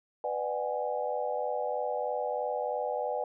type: chord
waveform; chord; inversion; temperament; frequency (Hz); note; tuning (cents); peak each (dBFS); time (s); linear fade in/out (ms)
sine; G# half-diminished seventh; first; just; 498.4 / 598 / 747.5 / 830.6; B4 / D5 / F#5 / G#5; +16 / +31 / +17 / 0; -34 / -34 / -36 / -36; 0.24-3.24; 2
effects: none